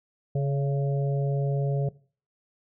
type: harmonic tone with a mistuned harmonic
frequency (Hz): 140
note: C#3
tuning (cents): +18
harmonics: 1 / 3 / 4 / 5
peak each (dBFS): -23 / -33 / -35 / -40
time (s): 0.35-1.89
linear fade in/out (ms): 5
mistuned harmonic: 5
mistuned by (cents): -41
effects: noise-tail reverb RT60 0.4 s tail -19 dB re dry